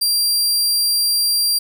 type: tone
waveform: sawtooth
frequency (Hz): 4740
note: D8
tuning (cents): +15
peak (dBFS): -12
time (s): 0.01-1.59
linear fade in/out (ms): 10
effects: none